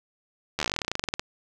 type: slowing click train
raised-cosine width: 0.2 ms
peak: -9 dBFS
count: 22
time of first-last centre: 0.59-1.195 s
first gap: 12 ms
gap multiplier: 1.08
effects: none